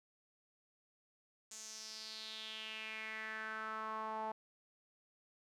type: tone with band-pass filter sweep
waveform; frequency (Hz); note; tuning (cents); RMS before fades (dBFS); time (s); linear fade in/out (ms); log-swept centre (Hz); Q
sawtooth; 218.7; A3; -10; -45; 1.51-4.32; 5; 7000 to 830; 4.4
effects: none